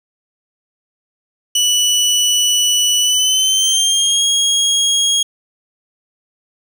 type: tone with pitch glide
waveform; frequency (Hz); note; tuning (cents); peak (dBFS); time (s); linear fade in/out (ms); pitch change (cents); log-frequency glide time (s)
25% pulse; 2959 to 3283; F#7 to G#7; -1 to -21; -8; 1.55-5.23; 5; +180; 3-4.24
effects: none